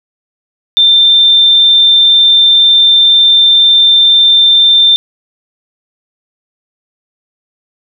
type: tone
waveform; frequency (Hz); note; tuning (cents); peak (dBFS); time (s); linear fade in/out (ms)
sine; 3578; A7; +28; -3; 0.77-4.96; 0
effects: none